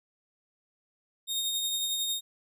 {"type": "tone with tremolo", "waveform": "sawtooth", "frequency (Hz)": 3701, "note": "A#7", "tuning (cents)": -13, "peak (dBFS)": -24, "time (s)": [1.27, 2.21], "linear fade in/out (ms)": 50, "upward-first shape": "triangle", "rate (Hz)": 11, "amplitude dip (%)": 35, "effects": []}